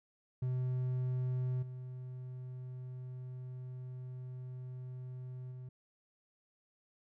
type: tone with level steps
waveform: triangle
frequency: 127.1 Hz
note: C3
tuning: 50 cents flat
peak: -30 / -40 / -42 dBFS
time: 0.42-5.69 s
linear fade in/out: 5 ms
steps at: 1.62 / 5.51 s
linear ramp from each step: 10 ms
effects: none